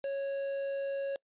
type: tone with quantisation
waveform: triangle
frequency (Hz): 552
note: C#5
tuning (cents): -7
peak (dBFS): -30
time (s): 0.04-1.16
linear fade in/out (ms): 2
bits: 7
effects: noise-tail reverb RT60 0.1 s tail -25 dB re dry + resampled to 8000 Hz